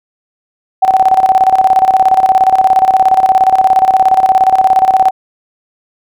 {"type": "tone with tremolo", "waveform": "sine", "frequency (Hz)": 760, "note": "F#5", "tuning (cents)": 46, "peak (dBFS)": -3, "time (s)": [0.82, 5.11], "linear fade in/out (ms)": 10, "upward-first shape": "square", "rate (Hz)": 17, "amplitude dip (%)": 70, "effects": []}